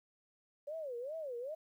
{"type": "tone with vibrato", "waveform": "sine", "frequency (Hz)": 554.4, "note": "C#5", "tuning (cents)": 0, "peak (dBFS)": -39, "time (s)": [0.67, 1.55], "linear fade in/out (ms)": 10, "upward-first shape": "sine", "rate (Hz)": 2.5, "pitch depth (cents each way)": 280, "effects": ["12-bit"]}